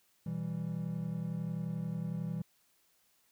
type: chord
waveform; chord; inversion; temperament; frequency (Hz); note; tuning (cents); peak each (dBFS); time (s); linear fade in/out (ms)
triangle; E minor; second; equal; 123.47 / 164.81 / 196; B2 / E3 / G3; 0 / 0 / 0; -40 / -34 / -39; 0.26-2.42; 5
effects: white hiss -71 dBFS RMS until 3.31 s